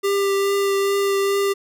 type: tone with vibrato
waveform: square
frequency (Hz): 396.6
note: G4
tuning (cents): +20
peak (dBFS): -18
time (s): 0.03-1.54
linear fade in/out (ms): 20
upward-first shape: triangle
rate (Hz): 2.4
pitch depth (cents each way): 13
effects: none